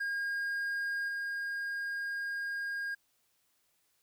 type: tone with level steps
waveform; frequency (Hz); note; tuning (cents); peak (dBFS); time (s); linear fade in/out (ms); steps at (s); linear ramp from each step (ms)
triangle; 1622; G#6; -41; -30 / -32; 0-2.95; 10; 1.08; 5
effects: white hiss -74 dBFS RMS until 4.02 s